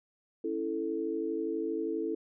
sine chord, A major, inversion first, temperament equal, 277.2 / 329.6 / 440 Hz, C#4 / E4 / A4, 0 / 0 / 0 cents, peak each -39 / -33 / -34 dBFS, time 0.44-2.15 s, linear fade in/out 5 ms, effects none

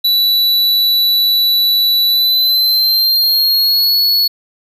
square tone with pitch glide, 3951 to 4384 Hz, B7 to C#8, 0 to -20 cents, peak -10 dBFS, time 0.04-4.28 s, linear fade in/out 10 ms, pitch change +180 cents, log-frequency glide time 2.07-3.98 s, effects none

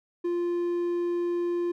triangle tone, 348.1 Hz, F4, 6 cents flat, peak -23 dBFS, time 0.24-1.72 s, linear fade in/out 10 ms, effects none

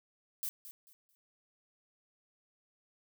violet noise with echo, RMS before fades -37 dBFS, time 0.43-0.49 s, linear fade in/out 0 ms, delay 220 ms, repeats 3, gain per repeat -12 dB, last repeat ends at 1.15 s, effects none

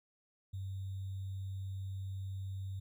sine tone with sample-and-hold, 96.2 Hz, G2, 32 cents flat, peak -38 dBFS, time 0.53-2.8 s, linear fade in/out 10 ms, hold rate 3675 Hz, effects none

